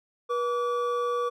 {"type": "tone pair together", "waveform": "triangle", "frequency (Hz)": [483.9, 1150.9], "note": ["B4", "D6"], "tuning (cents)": [-35, -35], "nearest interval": "octave + minor third", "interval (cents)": 1500, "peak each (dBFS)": [-25, -27], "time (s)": [0.29, 1.3], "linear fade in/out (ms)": 20, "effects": []}